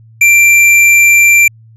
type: tone with tanh clipping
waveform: triangle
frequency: 2359 Hz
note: D7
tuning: 7 cents sharp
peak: -5 dBFS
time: 0.21-1.48 s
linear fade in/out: 5 ms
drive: 18 dB
effects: added 112 Hz sine -37 dBFS peak until 1.76 s + resampled to 32000 Hz